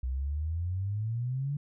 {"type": "exponential sweep", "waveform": "sine", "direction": "up", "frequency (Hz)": [61.74, 146.83], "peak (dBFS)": -29, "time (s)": [0.03, 1.57], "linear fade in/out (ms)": 5, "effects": []}